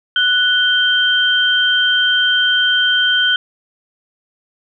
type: tone pair together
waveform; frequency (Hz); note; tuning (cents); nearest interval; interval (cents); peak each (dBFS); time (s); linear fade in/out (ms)
sine; 1482 / 3140; F#6 / G7; +2 / +2; octave + minor second; 1300; -14; 0.16-3.36; 2
effects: none